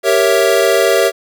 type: chord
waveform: square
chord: G diminished seventh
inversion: none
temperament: equal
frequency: 392 / 466.2 / 554.4 / 659.3 Hz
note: G4 / Bb4 / Db5 / Fb5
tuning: 0 / 0 / 0 / 0 cents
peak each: -16 dBFS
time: 0.03-1.12 s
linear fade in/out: 50 ms
effects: none